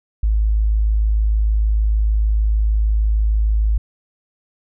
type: tone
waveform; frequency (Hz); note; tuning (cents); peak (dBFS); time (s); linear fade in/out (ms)
sine; 53.3; G#1; +46; -13; 0.23-3.78; 5
effects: none